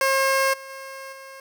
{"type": "tone with level steps", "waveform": "15% pulse", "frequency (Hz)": 537, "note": "C5", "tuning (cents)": 45, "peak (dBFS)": [-12, -31, -29, -33], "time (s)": [0.01, 1.4], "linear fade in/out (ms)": 2, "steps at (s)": [0.53, 0.69, 1.12], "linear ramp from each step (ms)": 10, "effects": []}